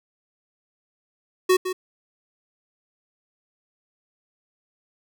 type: tone with echo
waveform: square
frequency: 370 Hz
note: F#4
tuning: in tune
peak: -15 dBFS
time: 1.49-1.57 s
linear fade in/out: 10 ms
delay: 160 ms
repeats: 1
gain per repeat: -10 dB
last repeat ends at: 1.73 s
effects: none